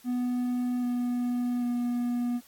triangle tone with pitch steps, 246.9 / 244.5 / 242.1 Hz, B3 / B3 / B3, 0 / -17 / -34 cents, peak -24 dBFS, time 0.04-2.41 s, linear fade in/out 50 ms, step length 790 ms, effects white hiss -57 dBFS RMS until 2.47 s + AAC 64 kbps

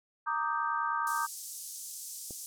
sine chord, Eb major seventh, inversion second, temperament equal with one note detuned, 927.5 / 1174.7 / 1244.5 / 1568 Hz, Bb5 / D6 / Eb6 / G6, -9 / 0 / 0 / 0 cents, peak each -34 / -34 / -34 / -36 dBFS, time 0.26-1.27 s, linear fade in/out 20 ms
pink band-pass noise, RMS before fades -43 dBFS, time 1.07-2.46 s, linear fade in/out 0 ms, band 5900 to 13000 Hz, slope 24 dB/octave
click, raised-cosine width 2 ms, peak -32 dBFS, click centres 2.308 s
effects none

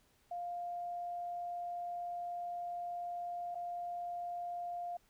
sine tone with dropouts, 701 Hz, F5, 6 cents sharp, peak -38 dBFS, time 0.31-4.97 s, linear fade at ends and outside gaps 5 ms, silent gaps 3.547-3.553 s, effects pink hiss -71 dBFS RMS until 5.09 s

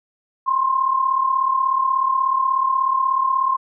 sine tone pair together, 1029 / 1065.5 Hz, C6 / C6, -29 / +31 cents, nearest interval minor second, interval 60 cents, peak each -22 / -17 dBFS, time 0.46-3.57 s, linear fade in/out 20 ms, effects none

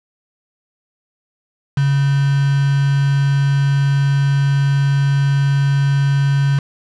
sine tone with quantisation, 139.3 Hz, C#3, 9 cents sharp, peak -12 dBFS, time 1.77-6.59 s, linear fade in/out 5 ms, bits 4, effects low-pass 5000 Hz 12 dB/octave

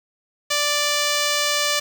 5% pulse tone with notch filter, 587.3 Hz, D5, in tune, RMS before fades -21 dBFS, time 0.5-1.8 s, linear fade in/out 10 ms, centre 12000 Hz, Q 1.3, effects 7-bit

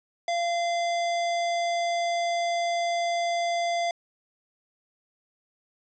square tone, 688 Hz, F5, 26 cents flat, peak -25 dBFS, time 0.28-3.91 s, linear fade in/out 2 ms, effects resampled to 16000 Hz + 10-bit

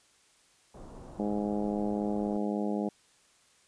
pink low-pass noise, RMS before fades -47 dBFS, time 0.74-2.37 s, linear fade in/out 5 ms, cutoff 990 Hz, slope 24 dB/octave
harmonic tone, 103.7 Hz, G#2, 2 cents flat, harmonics 2 / 3 / 4 / 5 / 6 / 7 / 8, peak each -31 / -35 / -37 / -39 / -41 / -42 / -43 dBFS, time 1.19-2.89 s, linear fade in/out 5 ms
effects white hiss -64 dBFS RMS until 3.67 s + resampled to 22050 Hz

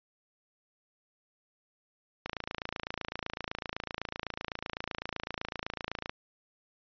click train, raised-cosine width 0.3 ms, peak -18 dBFS, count 108, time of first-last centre 2.26-6.095 s, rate 27.9 Hz, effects resampled to 11025 Hz

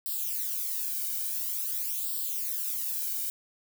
violet noise with flanger, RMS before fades -32 dBFS, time 0.06-3.3 s, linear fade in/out 0 ms, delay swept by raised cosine 0.23 to 1.33 ms, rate 0.48 Hz, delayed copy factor +0.8, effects none

